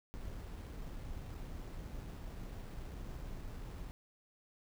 brown noise with sample-and-hold, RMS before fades -45 dBFS, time 0.14-3.91 s, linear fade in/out 0 ms, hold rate 6300 Hz, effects none

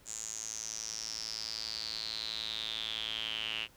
square tone with band-pass filter sweep, 55.3 Hz, A1, 9 cents sharp, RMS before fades -39 dBFS, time 0.05-3.68 s, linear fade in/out 50 ms, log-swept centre 7200 to 2800 Hz, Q 8.9, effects pink hiss -62 dBFS RMS until 3.76 s

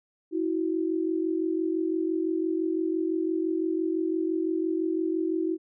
sine tone pair together, 323.6 / 369.5 Hz, E4 / F#4, -32 / -2 cents, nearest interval major second, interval 230 cents, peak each -26 / -29 dBFS, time 0.31-5.58 s, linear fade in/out 50 ms, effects none

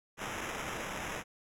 white noise with sample-and-hold, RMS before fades -39 dBFS, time 0.17-1.24 s, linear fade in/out 50 ms, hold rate 4410 Hz, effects low-pass 12000 Hz 12 dB/octave

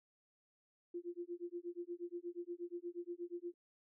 sine tone with tremolo, 348.4 Hz, F4, 4 cents flat, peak -39 dBFS, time 0.94-3.54 s, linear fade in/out 5 ms, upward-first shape sine, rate 8.4 Hz, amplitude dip 100%, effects none

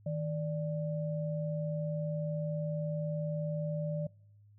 sine tone pair together, 157.27 / 587.3 Hz, D#3 / D5, +19 / 0 cents, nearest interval octave + major seventh, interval 2281 cents, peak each -33 / -37 dBFS, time 0.06-4.07 s, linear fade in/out 5 ms, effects noise-tail reverb RT60 0.7 s tail -25 dB re dry + added 103 Hz sine -57 dBFS peak until 4.58 s

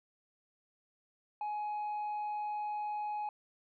triangle tone with tanh clipping, 839 Hz, G#5, 17 cents sharp, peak -35 dBFS, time 1.41-3.29 s, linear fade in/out 2 ms, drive 7 dB, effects none

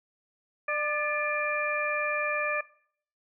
harmonic tone with a mistuned harmonic, 597 Hz, D5, 28 cents sharp, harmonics 1 / 2 / 3 / 4, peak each -32 / -32 / -32 / -32 dBFS, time 0.68-2.61 s, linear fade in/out 5 ms, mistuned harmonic 3, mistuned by -42 cents, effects noise-tail reverb RT60 0.6 s tail -20 dB re dry

